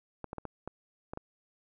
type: clicks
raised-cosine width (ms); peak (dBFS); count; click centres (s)
1; -24; 7; 0.243 / 0.331 / 0.383 / 0.453 / 0.676 / 1.135 / 1.174
effects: none